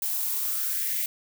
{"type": "noise with high-pass filter sweep", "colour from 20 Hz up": "violet", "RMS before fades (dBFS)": -28, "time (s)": [0.02, 1.06], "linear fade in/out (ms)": 2, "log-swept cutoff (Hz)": [700, 2200], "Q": 4.6, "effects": []}